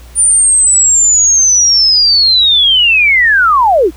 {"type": "linear sweep", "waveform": "sine", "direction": "down", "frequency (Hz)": [9320, 281.5], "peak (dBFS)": -5, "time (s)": [0.15, 3.91], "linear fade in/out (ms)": 50, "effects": ["added 60 Hz sine -32 dBFS peak until 3.96 s", "pink hiss -41 dBFS RMS until 3.96 s"]}